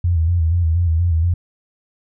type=tone with vibrato; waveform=sine; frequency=84 Hz; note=E2; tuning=33 cents sharp; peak=-13 dBFS; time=0.04-1.34 s; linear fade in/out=5 ms; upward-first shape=square; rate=4.2 Hz; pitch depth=66 cents each way; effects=none